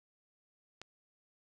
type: click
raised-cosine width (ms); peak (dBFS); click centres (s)
0.2; -28; 0.816
effects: none